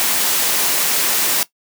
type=noise; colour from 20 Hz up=white; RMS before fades=-17 dBFS; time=0-1.43 s; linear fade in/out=0 ms; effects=noise-tail reverb RT60 0.1 s tail -17 dB re dry + high-pass 200 Hz 12 dB/octave